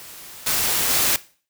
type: noise with level steps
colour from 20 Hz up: white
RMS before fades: -40 / -21 / -19 dBFS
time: 0-1.16 s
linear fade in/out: 0 ms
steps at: 0.46 / 0.89 s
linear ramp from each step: 10 ms
effects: noise-tail reverb RT60 0.4 s tail -18 dB re dry